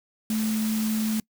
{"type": "tone in noise", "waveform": "sine", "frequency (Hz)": 218.2, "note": "A3", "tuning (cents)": -14, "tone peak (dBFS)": -23, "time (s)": [0.3, 1.2], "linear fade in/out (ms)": 2, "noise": "white", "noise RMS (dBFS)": -35, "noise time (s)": [0.3, 1.2], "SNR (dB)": 9, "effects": ["noise-tail reverb RT60 0.1 s tail -25 dB re dry"]}